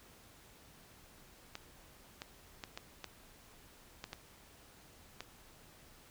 clicks, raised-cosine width 0.2 ms, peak -25 dBFS, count 8, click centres 1.554 / 2.219 / 2.638 / 2.775 / 3.043 / 4.041 / 4.131 / 5.206 s, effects pink hiss -60 dBFS RMS until 6.1 s

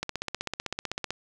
click train, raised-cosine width 0.2 ms, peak -13 dBFS, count 18, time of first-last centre 0.03-1.106 s, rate 15.8 Hz, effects none

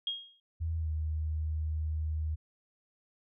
sine tone with exponential decay, 3261 Hz, G#7, 32 cents flat, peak -28 dBFS, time 0.07-0.4 s, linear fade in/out 2 ms, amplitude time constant 71 ms
sine tone with pitch glide, 81.6 to 77.92 Hz, E2 to D#2, -17 to +3 cents, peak -30 dBFS, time 0.6-2.36 s, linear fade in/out 20 ms, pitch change -80 cents, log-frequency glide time 0.77-0.9 s
effects none

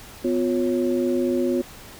sine tone cluster, 251.2 / 355 / 549 Hz, B3 / F4 / C#5, +30 / +28 / -17 cents, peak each -23 / -22 / -28 dBFS, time 0.24-1.62 s, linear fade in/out 10 ms, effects pink hiss -43 dBFS RMS until 1.99 s

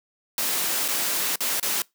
white noise with dropouts, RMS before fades -25 dBFS, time 0.38-1.82 s, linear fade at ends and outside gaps 1 ms, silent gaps 0.88-0.885 / 1.358-1.406 / 1.598-1.628 s, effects noise-tail reverb RT60 0.2 s tail -24 dB re dry + high-pass 200 Hz 12 dB/octave

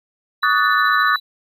triangle tone with tremolo, 3951 Hz, B7, in tune, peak -23 dBFS, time 0.42-1.2 s, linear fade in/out 10 ms, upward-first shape sine, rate 14 Hz, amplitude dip 55%
sine chord, D# half-diminished seventh, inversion third, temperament equal with one note detuned, 1136 / 1244.5 / 1480 / 1760 Hz, C#6 / D#6 / F#6 / A6, +42 / 0 / 0 / 0 cents, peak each -19 dBFS, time 0.43-1.16 s, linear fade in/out 2 ms
effects none

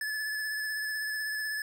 square tone with vibrato, 1728 Hz, A6, 32 cents flat, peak -32 dBFS, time 0.01-1.62 s, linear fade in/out 2 ms, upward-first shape sine, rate 16 Hz, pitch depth 20 cents each way, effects none

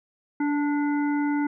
harmonic tone with a mistuned harmonic, 290.7 Hz, D4, 18 cents flat, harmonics 1 / 3 / 5 / 7, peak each -22 / -32 / -36 / -39 dBFS, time 0.4-1.47 s, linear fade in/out 5 ms, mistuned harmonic 3, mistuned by +20 cents, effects none

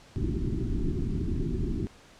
pink low-pass noise, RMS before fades -29 dBFS, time 0.16-1.87 s, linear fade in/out 0 ms, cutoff 390 Hz, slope 96 dB/octave, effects pink hiss -54 dBFS RMS until 2.19 s + low-pass 7000 Hz 12 dB/octave

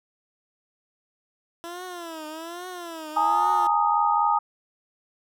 15% pulse tone with vibrato, 335.5 Hz, E4, 31 cents sharp, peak -28 dBFS, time 1.64-3.67 s, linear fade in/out 0 ms, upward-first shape triangle, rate 1.2 Hz, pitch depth 170 cents each way
sine chord, Ab suspended second, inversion none, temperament equal with one note detuned, 830.6 / 914.7 / 1244.5 Hz, Ab5 / Bb5 / Eb6, 0 / -33 / 0 cents, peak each -23 dBFS, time 3.16-4.39 s, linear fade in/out 10 ms
effects none

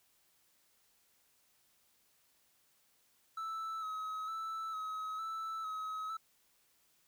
triangle tone with vibrato, 1297 Hz, E6, 28 cents flat, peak -36 dBFS, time 3.37-6.17 s, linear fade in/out 5 ms, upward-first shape square, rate 1.1 Hz, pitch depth 27 cents each way, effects white hiss -72 dBFS RMS until 7.07 s

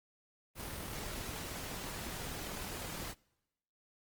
pink noise with amplitude modulation, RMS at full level -41 dBFS, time 0.55-3.15 s, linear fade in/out 50 ms, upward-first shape sine, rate 39.7 Hz, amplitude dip 30%, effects noise-tail reverb RT60 1.0 s tail -26 dB re dry + Opus 24 kbps

